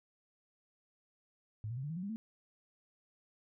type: tone with pitch steps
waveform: sine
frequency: 107.4 / 119.17 / 132.22 / 146.71 / 162.79 / 180.62 / 200.4 / 222.4 Hz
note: A2 / A#2 / C3 / D3 / E3 / F#3 / G3 / A3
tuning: -41 / +39 / +19 / -1 / -21 / -41 / +38 / +19 cents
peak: -37 dBFS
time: 1.64-2.16 s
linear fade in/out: 0 ms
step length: 65 ms
effects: none